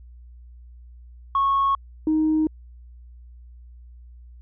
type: tone pair in turn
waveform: sine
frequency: 1100 / 312 Hz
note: C#6 / D#4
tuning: -14 / +5 cents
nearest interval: octave + minor seventh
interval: 2181 cents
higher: first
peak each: -16 dBFS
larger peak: neither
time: 1.35-1.75 / 2.07-2.47 s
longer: neither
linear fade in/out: 2 ms
effects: tanh soft clip ceiling -14 dBFS + added 60 Hz sine -42 dBFS peak until 4.41 s